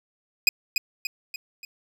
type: tone with echo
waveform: 25% pulse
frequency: 2493 Hz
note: D#7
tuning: 3 cents sharp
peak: -10 dBFS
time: 0.47-0.49 s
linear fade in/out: 2 ms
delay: 290 ms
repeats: 4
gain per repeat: -6 dB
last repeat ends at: 1.65 s
effects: none